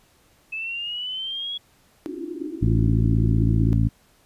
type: linear sweep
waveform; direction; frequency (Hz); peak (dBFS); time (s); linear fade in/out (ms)
sine; up; 2597 to 3361; -27; 0.52-1.58; 10
type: band-pass noise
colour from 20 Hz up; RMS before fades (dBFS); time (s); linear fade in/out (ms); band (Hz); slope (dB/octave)
pink; -32; 2.06-3.73; 0; 280 to 360; 96
type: harmonic tone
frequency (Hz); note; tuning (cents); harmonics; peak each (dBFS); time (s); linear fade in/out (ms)
55.6; A1; +19; 1 / 2 / 3 / 4 / 5; -22 / -19 / -25 / -27 / -29; 2.61-3.89; 20
effects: pink hiss -59 dBFS RMS until 4.25 s + resampled to 32000 Hz